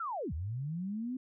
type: linear two-way sweep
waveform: sine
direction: down then up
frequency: 1404 to 70.6 to 262.1 Hz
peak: -34 dBFS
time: 0-1.17 s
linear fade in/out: 5 ms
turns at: 0.33 s
effects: none